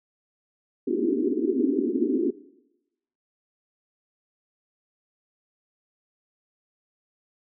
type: band-pass noise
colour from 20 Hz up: white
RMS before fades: -24 dBFS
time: 0.87-2.31 s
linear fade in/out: 10 ms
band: 230 to 410 Hz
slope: 96 dB/octave
effects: noise-tail reverb RT60 0.9 s tail -18 dB re dry